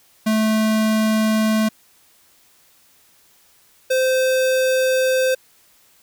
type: tone pair in turn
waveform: square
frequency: 217.9 / 518.3 Hz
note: A3 / C5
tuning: -17 / -16 cents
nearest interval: octave + minor third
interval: 1501 cents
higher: second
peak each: -16 dBFS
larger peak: neither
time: 0.26-1.69 / 3.9-5.35 s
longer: second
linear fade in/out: 10 ms
effects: white hiss -55 dBFS RMS until 6.02 s